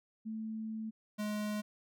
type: tone pair in turn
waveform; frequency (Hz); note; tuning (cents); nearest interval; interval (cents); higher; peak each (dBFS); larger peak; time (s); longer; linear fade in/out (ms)
sine / square; 220 / 210.2; A3 / G#3; 0 / +21; minor second; 79; first; -37 / -35; second; 0.25-0.91 / 1.18-1.62; first; 20
effects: none